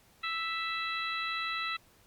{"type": "harmonic tone", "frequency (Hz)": 659.3, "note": "E5", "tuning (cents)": 0, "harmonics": [2, 3, 4, 5, 6], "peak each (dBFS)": [-36, -38, -38, -45, -39], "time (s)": [0.23, 1.77], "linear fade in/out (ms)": 10, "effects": ["pink hiss -63 dBFS RMS until 2.06 s", "Opus 48 kbps"]}